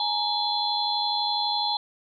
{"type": "tone cluster", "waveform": "sine", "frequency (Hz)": [836, 928, 3423, 4100], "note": ["G#5", "A#5", "A7", "C8"], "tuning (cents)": [11, -8, -48, -36], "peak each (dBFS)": [-28, -32, -30, -27], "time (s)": [0, 1.77], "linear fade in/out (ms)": 2, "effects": []}